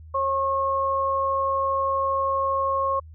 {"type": "tone pair together", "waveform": "sine", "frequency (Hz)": [542.5, 1085], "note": ["C#5", "C#6"], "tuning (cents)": [-37, -37], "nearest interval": "octave", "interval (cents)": 1200, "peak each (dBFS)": [-26, -22], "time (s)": [0.14, 3], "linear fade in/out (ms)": 10, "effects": ["added 79 Hz sine -41 dBFS peak until 3.14 s"]}